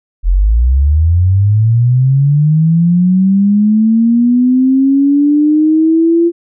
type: linear sweep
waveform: sine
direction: up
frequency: 40.59 to 343.2 Hz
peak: -6 dBFS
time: 0.23-6.32 s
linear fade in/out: 50 ms
effects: none